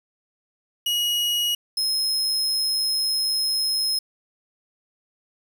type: tone pair in turn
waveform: 40% pulse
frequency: 2900 / 5149 Hz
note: F#7 / E8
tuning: -35 / -42 cents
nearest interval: minor seventh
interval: 993 cents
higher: second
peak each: -20 dBFS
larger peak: neither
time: 0.86-1.55 / 1.77-3.99 s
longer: second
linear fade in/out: 5 ms
effects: 8-bit